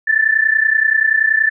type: tone pair together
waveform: sine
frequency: 1746 / 1776.5 Hz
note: A6 / A6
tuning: -14 / +16 cents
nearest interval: unison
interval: 30 cents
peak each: -14 dBFS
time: 0.07-1.5 s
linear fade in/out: 10 ms
effects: none